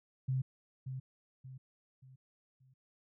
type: tone with echo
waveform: sine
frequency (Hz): 130.81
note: C3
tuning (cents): 0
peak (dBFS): -30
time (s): 0.28-0.42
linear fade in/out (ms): 10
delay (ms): 580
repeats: 4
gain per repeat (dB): -8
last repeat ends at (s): 2.74
effects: none